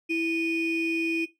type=ring-modulated tone; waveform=triangle; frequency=1400 Hz; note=F6; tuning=4 cents sharp; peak=-18 dBFS; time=0.09-1.26 s; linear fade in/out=20 ms; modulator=1070 Hz; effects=noise-tail reverb RT60 0.2 s tail -18 dB re dry + tanh soft clip ceiling -16 dBFS